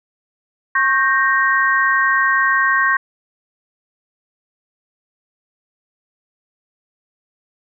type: chord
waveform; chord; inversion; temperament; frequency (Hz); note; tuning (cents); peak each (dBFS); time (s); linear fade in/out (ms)
sine; G diminished; second; equal with one note detuned; 1090.9 / 1568 / 1864.7; Db6 / G6 / Bb6; -28 / 0 / 0; -17; 0.75-2.97; 5
effects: none